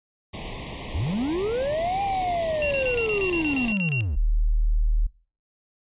pink band-stop noise, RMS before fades -34 dBFS, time 0.33-3.73 s, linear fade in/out 10 ms, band 1100 to 1900 Hz, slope 96 dB/octave
triangle linear two-way sweep, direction up then down, 59.2 to 807 to 59.2 Hz, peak -21 dBFS, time 0.94-4.16 s, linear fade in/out 10 ms, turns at 2.02 s
sine tone bursts, 2749 Hz, F7, 28 cents flat, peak -25 dBFS, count 12, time 2.62-4.007 s, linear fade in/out 0 ms, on 89 ms, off 29 ms
sine tone, 38.53 Hz, D#1, 16 cents flat, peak -18 dBFS, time 4.16-5.07 s, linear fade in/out 10 ms
effects noise-tail reverb RT60 0.4 s tail -22 dB re dry + resampled to 8000 Hz

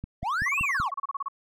click train, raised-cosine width 5 ms, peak -22 dBFS, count 5, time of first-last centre 0.04-0.8 s, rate 5.26 Hz
triangle linear two-way sweep, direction up then down, 601 to 2775 to 601 Hz, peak -23 dBFS, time 0.22-0.91 s, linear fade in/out 50 ms, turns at 0.61 s
sine tone bursts, 1112 Hz, C#6, 5 cents sharp, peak -27 dBFS, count 15, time 0.46-1.284 s, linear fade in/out 5 ms, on 26 ms, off 31 ms
effects none

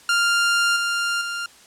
sawtooth tone with level steps, 1396.9 Hz, F6, in tune, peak -13 / -17 / -22 dBFS, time 0.09-1.46 s, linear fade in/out 2 ms, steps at 0.76 / 1.21 s, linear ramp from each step 5 ms, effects white hiss -49 dBFS RMS until 1.66 s + low-pass 9000 Hz 12 dB/octave

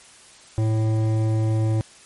triangle tone with hard clipping, 110 Hz, A2, in tune, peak -20 dBFS, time 0.58-1.81 s, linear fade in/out 0 ms, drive 16 dB, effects white hiss -48 dBFS RMS until 2.05 s + MP3 48 kbps

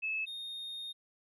sine / triangle tone pair in turn, 2601 / 3691 Hz, E7 / A#7, -24 / -18 cents, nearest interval tritone, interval 606 cents, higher second, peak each -32 / -38 dBFS, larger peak first, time 0.02-0.26 / 0.26-0.93 s, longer second, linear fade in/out 20 ms, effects resampled to 32000 Hz

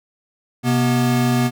square tone pair together, 128.06 / 242.3 Hz, C3 / B3, -37 / -33 cents, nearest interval major seventh, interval 1104 cents, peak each -19 / -18 dBFS, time 0.63-1.51 s, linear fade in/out 50 ms, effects none

